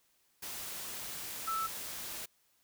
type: tone in noise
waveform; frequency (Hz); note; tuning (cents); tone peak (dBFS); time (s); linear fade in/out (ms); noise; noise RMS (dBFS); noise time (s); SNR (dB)
sine; 1318.5; E6; 0; -32; 1.47-1.67; 10; white; -42; 0.42-2.26; +7
effects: white hiss -72 dBFS RMS until 2.63 s